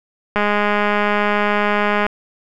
click train, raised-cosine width 0.5 ms, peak -3 dBFS, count 354, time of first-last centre 0.36-2.065 s, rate 207 Hz, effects none

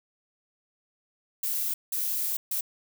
violet noise bursts at uneven times, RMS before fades -29 dBFS, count 3, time 1.43-1.74 / 1.92-2.37 / 2.51-2.61 s, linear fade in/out 5 ms, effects none

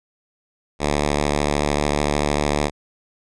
5% pulse tone with vibrato, 73.42 Hz, D2, in tune, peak -7 dBFS, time 0.79-2.71 s, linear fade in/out 50 ms, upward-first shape sine, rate 5.1 Hz, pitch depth 11 cents each way, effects resampled to 22050 Hz

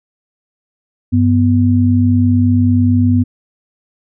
sine tone pair together, 97.98 / 246.9 Hz, G2 / B3, 0 / 0 cents, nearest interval octave + major third, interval 1600 cents, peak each -11 dBFS, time 1.12-3.24 s, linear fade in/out 20 ms, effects none

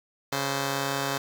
5% pulse tone pair together, 138.59 / 519.8 Hz, C#3 / C5, 0 / -11 cents, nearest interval octave + major seventh, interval 2289 cents, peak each -16 / -21 dBFS, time 0.32-1.18 s, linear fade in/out 5 ms, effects none

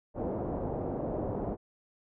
white low-pass noise, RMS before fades -34 dBFS, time 0.14-1.57 s, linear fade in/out 50 ms, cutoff 650 Hz, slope 24 dB/octave, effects none

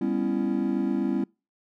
triangle chord, C# half-diminished seventh, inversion second, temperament just, 199.57 / 249.5 / 277.2 / 332.6 Hz, G3 / B3 / C#4 / E4, +31 / +18 / 0 / +16 cents, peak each -27 dBFS, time 0.01-1.24 s, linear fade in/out 5 ms, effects noise-tail reverb RT60 0.3 s tail -26 dB re dry

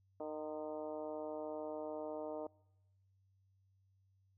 harmonic tone with a mistuned harmonic, 153.7 Hz, D#3, 21 cents flat, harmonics 2 / 3 / 4 / 5 / 6 / 7 / 8, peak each -48 / -46 / -44 / -52 / -53 / -60 / -61 dBFS, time 0.2-2.47 s, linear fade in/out 2 ms, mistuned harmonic 7, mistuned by -54 cents, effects noise-tail reverb RT60 1.0 s tail -25 dB re dry + added 96 Hz sine -70 dBFS peak until 4.37 s

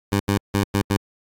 15% pulse tone bursts at uneven times, 99.9 Hz, G2, 33 cents sharp, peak -11 dBFS, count 5, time 0.12-0.2 / 0.28-0.38 / 0.54-0.64 / 0.74-0.82 / 0.9-0.97 s, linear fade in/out 5 ms, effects AAC 48 kbps

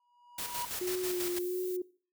triangle tone with exponential growth, 967 Hz, B5, 37 cents flat, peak -31 dBFS, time 0-0.65 s, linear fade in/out 2 ms, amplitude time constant 140 ms
white noise with tremolo, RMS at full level -37 dBFS, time 0.38-1.39 s, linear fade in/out 5 ms, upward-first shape square, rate 6.1 Hz, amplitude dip 50%
sine tone with vibrato, 360 Hz, F#4, 47 cents flat, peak -31 dBFS, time 0.81-1.82 s, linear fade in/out 5 ms, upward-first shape sine, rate 1.5 Hz, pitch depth 31 cents each way
violet noise, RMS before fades -45 dBFS, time 1.11-1.77 s, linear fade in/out 10 ms
effects noise-tail reverb RT60 0.4 s tail -19 dB re dry

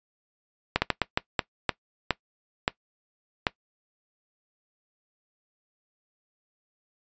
slowing click train, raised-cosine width 0.3 ms, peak -5 dBFS, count 10, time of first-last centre 0.76-3.468 s, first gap 60 ms, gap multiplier 1.38, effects noise-tail reverb RT60 0.1 s tail -20 dB re dry + resampled to 16000 Hz

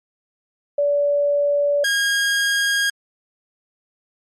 sine / sawtooth tone pair in turn, 576 / 1629.2 Hz, D5 / G#6, -34 / -34 cents, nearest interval octave + tritone, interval 1800 cents, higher second, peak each -15 / -13 dBFS, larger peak second, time 0.78-1.84 / 1.84-2.9 s, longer neither, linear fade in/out 5 ms, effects low-pass 10000 Hz 12 dB/octave + MP3 64 kbps

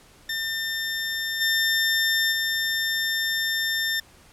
20% pulse tone with level steps, 1800 Hz, A6, 39 cents sharp, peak -21 / -15 / -18 dBFS, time 0.29-4 s, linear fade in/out 5 ms, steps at 1.4 / 2.31 s, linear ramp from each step 20 ms, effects pink hiss -53 dBFS RMS until 4.32 s + low-pass 12000 Hz 12 dB/octave

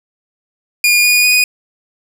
sawtooth tone with pitch steps, 2429 / 2453 / 2477 Hz, D#7 / D#7 / D#7, -42 / -25 / -8 cents, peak -5 dBFS, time 0.84-1.44 s, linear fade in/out 2 ms, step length 200 ms, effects none

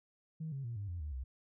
sine tone with pitch steps, 158.7 / 136.57 / 117.53 / 101.14 / 87.03 / 74.9 / 64.45 Hz, D#3 / C#3 / A#2 / G#2 / F2 / D2 / C2, +35 / -25 / +15 / -45 / -6 / +35 / -26 cents, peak -37 dBFS, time 0.4-1.24 s, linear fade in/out 10 ms, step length 120 ms, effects tanh soft clip ceiling -33 dBFS

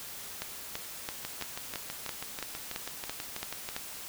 two click trains, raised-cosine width 0.2 ms, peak -17 / -19 dBFS, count 11 / 16, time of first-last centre 0.42-3.764 / 1.25-3.689 s, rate 2.99 / 6.15 Hz, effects white hiss -43 dBFS RMS until 4.08 s

